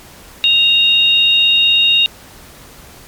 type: tone pair together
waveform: sine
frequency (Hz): 2794 / 3730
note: F7 / A#7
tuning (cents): 0 / 0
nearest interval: perfect fourth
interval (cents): 500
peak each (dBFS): -11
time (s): 0.44-2.06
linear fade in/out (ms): 0
effects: pink hiss -39 dBFS RMS until 3.07 s + MP3 96 kbps